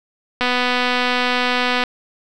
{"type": "click train", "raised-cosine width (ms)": 0.3, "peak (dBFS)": -3, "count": 355, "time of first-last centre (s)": [0.41, 1.837], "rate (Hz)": 248, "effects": []}